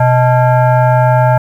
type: tone with frequency modulation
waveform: sine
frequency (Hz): 125.2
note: B2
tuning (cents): +24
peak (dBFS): -6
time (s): 0-1.38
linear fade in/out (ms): 5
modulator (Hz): 751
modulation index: 1.1
effects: 7-bit